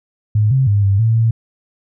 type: tone with pitch steps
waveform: sine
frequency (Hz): 106.2 / 132.9 / 102 / 98.7 / 112.9 / 113.6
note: G#2 / C3 / G#2 / G2 / A2 / A#2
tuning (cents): +39 / +27 / -31 / +12 / +45 / -44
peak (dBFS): -10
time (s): 0.35-1.31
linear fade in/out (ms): 5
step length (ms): 160
effects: none